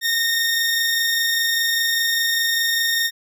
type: tone pair together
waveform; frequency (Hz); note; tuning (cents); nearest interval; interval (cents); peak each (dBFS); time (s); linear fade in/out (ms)
20% pulse; 1841 / 3657; A#6 / A#7; -22 / -34; octave; 1188; -13 / -22; 0.01-3.11; 50
effects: none